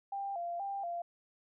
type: tone with vibrato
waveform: sine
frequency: 740 Hz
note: F#5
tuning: in tune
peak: -35 dBFS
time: 0.12-1.02 s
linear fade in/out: 5 ms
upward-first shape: square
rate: 2.1 Hz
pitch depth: 120 cents each way
effects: none